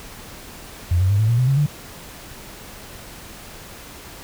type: tone with pitch steps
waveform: sine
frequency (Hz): 87 / 93.78 / 101.1 / 108.98 / 117.48 / 126.64 / 136.52 / 147.16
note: F2 / F#2 / G#2 / A2 / A#2 / B2 / C#3 / D3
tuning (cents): -6 / +24 / -46 / -16 / +14 / +44 / -26 / +4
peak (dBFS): -14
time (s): 0.91-1.662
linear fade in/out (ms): 5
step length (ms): 94
effects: pink hiss -39 dBFS RMS until 4.23 s